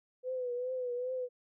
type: tone with vibrato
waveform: sine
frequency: 500 Hz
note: B4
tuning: 21 cents sharp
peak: -33 dBFS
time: 0.23-1.29 s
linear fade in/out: 50 ms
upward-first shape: triangle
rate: 2.5 Hz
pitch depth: 65 cents each way
effects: none